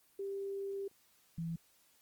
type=tone pair in turn; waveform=sine; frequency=394.6 / 165.91 Hz; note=G4 / E3; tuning=+11 / +11 cents; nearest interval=octave + minor third; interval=1500 cents; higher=first; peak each=-37 / -36 dBFS; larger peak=second; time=0.19-0.88 / 1.38-1.56 s; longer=first; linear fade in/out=5 ms; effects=white hiss -69 dBFS RMS until 2.01 s + Opus 24 kbps